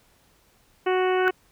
harmonic tone, 370 Hz, F#4, in tune, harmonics 1 / 2 / 3 / 4 / 5 / 6 / 7 / 8, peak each -21 / -27 / -31 / -33 / -35 / -37 / -38 / -39 dBFS, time 0.86-1.31 s, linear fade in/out 10 ms
sine tone with exponential growth, 1490 Hz, F#6, 12 cents sharp, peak -16 dBFS, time 1.12-1.28 s, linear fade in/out 0 ms, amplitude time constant 34 ms
effects pink hiss -61 dBFS RMS until 1.51 s

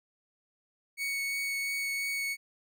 40% pulse tone with vibrato, 2224 Hz, C#7, 5 cents sharp, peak -30 dBFS, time 0.97-2.37 s, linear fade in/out 50 ms, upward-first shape triangle, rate 2.9 Hz, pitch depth 8 cents each way, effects none

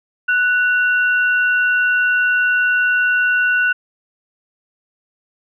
sine tone pair together, 1480 / 2755 Hz, F#6 / F7, 0 / -24 cents, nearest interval major seventh, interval 1076 cents, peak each -13 / -23 dBFS, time 0.28-3.73 s, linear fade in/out 10 ms, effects none

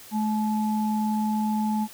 sine tone pair together, 214.9 / 859 Hz, A3 / A5, -41 / -42 cents, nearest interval 2 octaves, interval 2399 cents, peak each -23 / -29 dBFS, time 0.11-1.88 s, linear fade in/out 50 ms, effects white hiss -46 dBFS RMS until 1.93 s

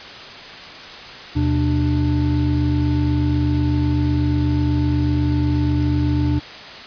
triangle tone cluster, 78.5 / 126.6 / 295.8 Hz, D#2 / B2 / D4, +16 / +43 / +13 cents, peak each -18 dBFS, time 1.35-6.4 s, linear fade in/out 20 ms, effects white hiss -35 dBFS RMS until 6.86 s + resampled to 11025 Hz

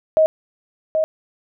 sine tone with echo, 630 Hz, D#5, 21 cents sharp, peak -10 dBFS, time 0.17-0.26 s, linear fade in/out 0 ms, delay 780 ms, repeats 1, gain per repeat -5 dB, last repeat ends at 1.04 s, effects none

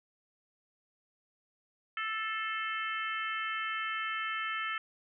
harmonic tone with a mistuned harmonic, 440 Hz, A4, in tune, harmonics 3 / 4 / 5 / 6 / 7, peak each -36 / -38 / -40 / -42 / -43 dBFS, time 1.97-4.78 s, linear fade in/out 2 ms, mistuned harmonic 5, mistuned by -35 cents, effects none

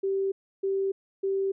sine tone bursts, 389 Hz, G4, 13 cents flat, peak -24 dBFS, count 3, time 0.03-1.52 s, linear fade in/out 10 ms, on 290 ms, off 310 ms, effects none

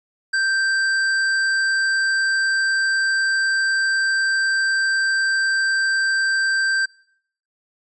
sine tone with tanh clipping, 1568 Hz, G6, in tune, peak -19 dBFS, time 0.33-6.86 s, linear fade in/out 10 ms, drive 15 dB, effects noise-tail reverb RT60 0.7 s tail -26 dB re dry + resampled to 22050 Hz

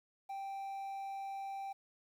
triangle tone with quantisation, 784 Hz, G5, in tune, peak -38 dBFS, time 0.29-1.73 s, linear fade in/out 10 ms, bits 11, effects none

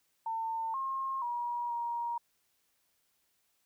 sine tone with pitch steps, 901 / 1071 / 957 / 944 Hz, A5 / C6 / A#5 / A#5, +41 / +40 / +45 / +22 cents, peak -32 dBFS, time 0.26-2.18 s, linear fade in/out 5 ms, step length 480 ms, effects white hiss -75 dBFS RMS until 3.65 s

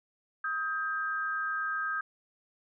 sine tone pair together, 1262 / 1590 Hz, D#6 / G6, +24 / +24 cents, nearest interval major third, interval 400 cents, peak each -33 / -32 dBFS, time 0.44-2.01 s, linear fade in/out 5 ms, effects none

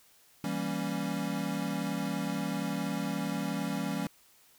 square chord, E diminished seventh, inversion none, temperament equal, 164.81 / 196 / 233.1 / 277.2 Hz, E3 / G3 / Bb3 / Db4, 0 / 0 / 0 / 0 cents, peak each -38 / -36 / -39 / -37 dBFS, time 0.44-4.07 s, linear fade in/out 2 ms, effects white hiss -62 dBFS RMS until 4.58 s

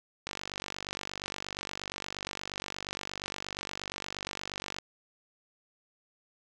click train, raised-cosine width 0.2 ms, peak -18 dBFS, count 220, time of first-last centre 0.27-4.785 s, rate 48.5 Hz, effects none

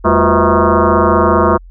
sine tone with frequency modulation, 370 Hz, F#4, in tune, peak -7 dBFS, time 0.04-1.58 s, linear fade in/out 20 ms, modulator 143 Hz, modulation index 6.4, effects added 43 Hz sine -33 dBFS peak until 1.7 s

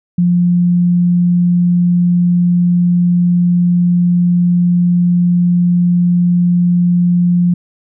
sine tone, 175.8 Hz, F3, 12 cents sharp, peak -8 dBFS, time 0.18-7.54 s, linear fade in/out 5 ms, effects none

